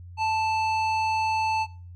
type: tone with low-pass filter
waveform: square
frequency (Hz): 880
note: A5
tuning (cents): 0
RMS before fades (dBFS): -25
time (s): 0.17-1.67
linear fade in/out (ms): 50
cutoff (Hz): 3900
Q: 0.93
effects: noise-tail reverb RT60 0.4 s tail -21 dB re dry + added 88 Hz sine -40 dBFS peak until 1.95 s